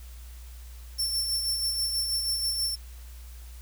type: tone with tremolo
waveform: sawtooth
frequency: 5410 Hz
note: E8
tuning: 44 cents sharp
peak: -22 dBFS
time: 0.98-2.76 s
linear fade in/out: 20 ms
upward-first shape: sine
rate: 6.2 Hz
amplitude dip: 40%
effects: added 60 Hz sine -41 dBFS peak until 3.61 s + white hiss -54 dBFS RMS until 3.61 s